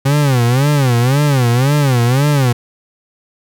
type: tone with vibrato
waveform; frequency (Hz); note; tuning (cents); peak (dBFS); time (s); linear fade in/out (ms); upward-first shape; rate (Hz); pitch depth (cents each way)
40% pulse; 132.4; C3; +21; -9; 0.05-2.53; 10; sine; 1.9; 200
effects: none